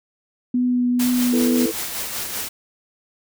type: tone with vibrato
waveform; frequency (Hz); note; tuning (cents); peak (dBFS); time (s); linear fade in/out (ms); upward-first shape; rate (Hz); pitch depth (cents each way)
sine; 246.9; B3; 0; -16; 0.54-1.66; 5; triangle; 2.2; 13
type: noise with tremolo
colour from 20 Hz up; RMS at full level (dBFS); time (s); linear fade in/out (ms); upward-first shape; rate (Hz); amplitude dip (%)
white; -26; 0.99-2.49; 10; sine; 5.2; 40
type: chord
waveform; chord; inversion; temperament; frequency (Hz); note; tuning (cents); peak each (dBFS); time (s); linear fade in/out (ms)
sine; E suspended fourth; none; equal; 329.6 / 440 / 493.9; E4 / A4 / B4; 0 / 0 / 0; -24 / -25 / -29; 1.32-1.72; 20
effects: none